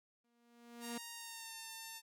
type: tone with exponential growth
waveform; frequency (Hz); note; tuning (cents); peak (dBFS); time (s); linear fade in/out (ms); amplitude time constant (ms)
sawtooth; 236.7; A#3; +27; -36; 0.24-0.98; 5; 160
type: tone with pitch glide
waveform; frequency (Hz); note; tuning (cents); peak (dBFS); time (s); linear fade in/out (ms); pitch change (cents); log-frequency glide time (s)
5% pulse; 932.3 to 899.5; A#5 to A5; 0 to +38; -35; 0.8-2.02; 50; -62; 1.14-1.56
effects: none